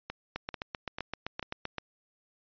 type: two click trains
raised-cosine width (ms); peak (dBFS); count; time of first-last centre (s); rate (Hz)
0.3; -20 / -18; 4 / 12; 0.1-1.427 / 0.36-1.783; 2.26 / 7.73
effects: resampled to 11025 Hz